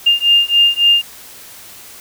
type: beating tone pair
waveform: sine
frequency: 2807 / 2810.6 Hz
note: F7 / F7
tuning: +8 / +10 cents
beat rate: 3.6 Hz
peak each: -12 dBFS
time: 0.06-1.02 s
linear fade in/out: 10 ms
effects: white hiss -37 dBFS RMS until 2 s